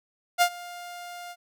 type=tone with ADSR envelope; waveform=sawtooth; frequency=704 Hz; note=F5; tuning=14 cents sharp; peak=-12 dBFS; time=0.38-1.36 s; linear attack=37 ms; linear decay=72 ms; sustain=-22 dB; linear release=49 ms; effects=none